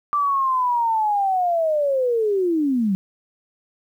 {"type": "linear sweep", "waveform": "sine", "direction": "down", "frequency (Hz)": [1178, 183.6], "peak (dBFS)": -17, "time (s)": [0.13, 2.95], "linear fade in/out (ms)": 0, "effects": ["9-bit"]}